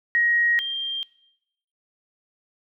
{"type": "tone pair in turn", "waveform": "sine", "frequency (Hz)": [1888, 3184], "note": ["A#6", "G7"], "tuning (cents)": [22, 26], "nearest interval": "major sixth", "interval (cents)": 904, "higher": "second", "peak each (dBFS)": [-17, -26], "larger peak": "first", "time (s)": [[0.15, 0.59], [0.59, 1.03]], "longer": "neither", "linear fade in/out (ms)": 0, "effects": ["noise-tail reverb RT60 0.8 s tail -19 dB re dry"]}